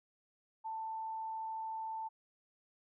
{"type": "tone", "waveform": "sine", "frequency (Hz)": 887, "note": "A5", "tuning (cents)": 14, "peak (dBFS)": -38, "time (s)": [0.64, 2.09], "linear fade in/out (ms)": 20, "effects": []}